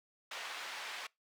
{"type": "band-pass noise", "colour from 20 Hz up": "white", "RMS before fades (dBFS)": -44, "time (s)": [0.31, 1.07], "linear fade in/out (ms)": 5, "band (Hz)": [750, 3000], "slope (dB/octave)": 12, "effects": ["noise-tail reverb RT60 0.2 s tail -24 dB re dry"]}